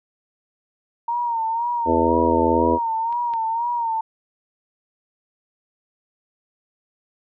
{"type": "tone with vibrato", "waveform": "sine", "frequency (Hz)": 927, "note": "A#5", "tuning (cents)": -10, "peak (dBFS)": -20, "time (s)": [1.08, 4.01], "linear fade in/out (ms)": 5, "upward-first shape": "sine", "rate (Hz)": 2, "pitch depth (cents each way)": 67}
{"type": "harmonic tone", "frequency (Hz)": 82.41, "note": "E2", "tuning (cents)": 0, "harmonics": [1, 3, 4, 5, 6, 7, 8], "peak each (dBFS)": [-28, -23, -22, -24, -22, -27, -28], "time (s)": [1.85, 2.79], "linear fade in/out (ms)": 50}
{"type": "clicks", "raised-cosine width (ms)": 0.3, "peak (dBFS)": [-28, -23], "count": 2, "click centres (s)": [3.126, 3.337]}
{"effects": []}